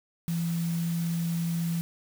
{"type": "tone in noise", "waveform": "sine", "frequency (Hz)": 168.2, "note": "E3", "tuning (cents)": 35, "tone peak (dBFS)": -26, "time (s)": [0.28, 1.81], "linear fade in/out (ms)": 0, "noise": "white", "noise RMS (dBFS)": -43, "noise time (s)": [0.28, 1.81], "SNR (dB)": 14, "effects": []}